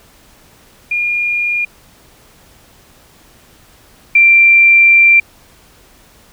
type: tone pair in turn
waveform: sine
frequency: 2419 / 2361 Hz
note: D#7 / D7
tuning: -49 / +9 cents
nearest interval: unison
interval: 42 cents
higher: first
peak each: -13 / -4 dBFS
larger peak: second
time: 0.91-1.65 / 4.15-5.2 s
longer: second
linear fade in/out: 5 ms
effects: pink hiss -46 dBFS RMS until 6.32 s